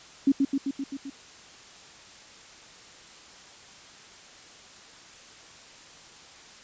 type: tone with echo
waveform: sine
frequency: 274.7 Hz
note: C#4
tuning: 16 cents flat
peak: -16 dBFS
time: 0.27-0.32 s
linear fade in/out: 5 ms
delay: 130 ms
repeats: 6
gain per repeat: -3 dB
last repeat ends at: 1.1 s
effects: white hiss -49 dBFS RMS until 6.63 s + resampled to 16000 Hz